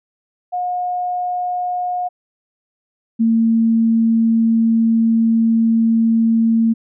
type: tone pair in turn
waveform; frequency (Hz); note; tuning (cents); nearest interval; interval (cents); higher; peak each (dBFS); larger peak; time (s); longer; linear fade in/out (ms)
sine; 720 / 226.8; F#5 / A#3; -47 / -47; octave + minor sixth; 2000; first; -18 / -11; second; 0.52-2.09 / 3.19-6.74; second; 20
effects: none